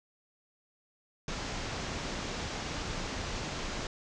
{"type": "low-pass noise", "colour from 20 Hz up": "pink", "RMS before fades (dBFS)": -37, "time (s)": [1.28, 3.87], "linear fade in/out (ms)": 2, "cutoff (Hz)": 7000, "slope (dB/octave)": 48, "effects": []}